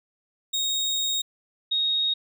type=tone pair in turn; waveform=30% pulse / sine; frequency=3747 / 3747 Hz; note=A#7 / A#7; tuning=+8 / +8 cents; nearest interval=unison; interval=0 cents; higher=neither; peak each=-21 dBFS; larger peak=neither; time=0.53-1.22 / 1.71-2.14 s; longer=first; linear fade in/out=10 ms; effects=none